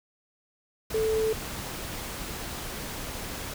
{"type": "tone in noise", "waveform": "sine", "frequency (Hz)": 439.5, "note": "A4", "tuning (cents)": -2, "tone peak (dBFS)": -23, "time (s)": [0.94, 1.33], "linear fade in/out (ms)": 5, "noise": "pink", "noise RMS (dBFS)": -36, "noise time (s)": [0.9, 3.54], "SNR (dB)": 10, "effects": []}